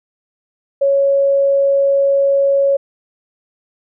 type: tone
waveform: sine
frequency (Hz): 554.4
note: C#5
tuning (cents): 0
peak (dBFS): -10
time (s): 0.81-2.77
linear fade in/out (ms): 10
effects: none